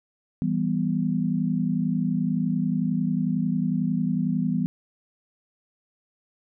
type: chord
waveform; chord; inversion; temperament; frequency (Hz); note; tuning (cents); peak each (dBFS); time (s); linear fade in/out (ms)
sine; E minor; none; equal; 164.81 / 196 / 246.9; E3 / G3 / B3; 0 / 0 / 0; -26 / -26 / -26; 0.42-4.66; 0
effects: none